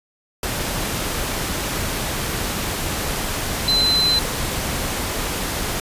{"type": "tone in noise", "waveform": "sine", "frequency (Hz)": 4055, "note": "B7", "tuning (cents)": 45, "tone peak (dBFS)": -15, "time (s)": [3.68, 4.19], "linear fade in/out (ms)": 2, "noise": "pink", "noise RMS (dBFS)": -24, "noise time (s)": [0.43, 5.8], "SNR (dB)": 6, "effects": ["resampled to 32000 Hz"]}